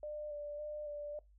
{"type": "tone with vibrato", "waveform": "sine", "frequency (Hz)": 593, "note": "D5", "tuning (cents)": 17, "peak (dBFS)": -40, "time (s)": [0.03, 1.19], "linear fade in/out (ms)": 2, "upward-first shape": "square", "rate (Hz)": 1.8, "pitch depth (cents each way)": 18, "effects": ["noise-tail reverb RT60 0.2 s tail -21 dB re dry", "added 50 Hz sine -61 dBFS peak until 1.38 s"]}